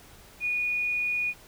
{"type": "tone", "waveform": "sine", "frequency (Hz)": 2456, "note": "D#7", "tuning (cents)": -23, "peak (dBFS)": -25, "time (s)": [0.4, 1.34], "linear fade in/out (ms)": 50, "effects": ["pink hiss -52 dBFS RMS until 1.47 s"]}